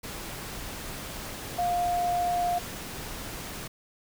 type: tone in noise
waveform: sine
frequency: 705 Hz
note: F5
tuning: 16 cents sharp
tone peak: -24 dBFS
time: 1.58-2.59 s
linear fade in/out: 10 ms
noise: pink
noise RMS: -38 dBFS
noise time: 0.03-3.68 s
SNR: +11 dB
effects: none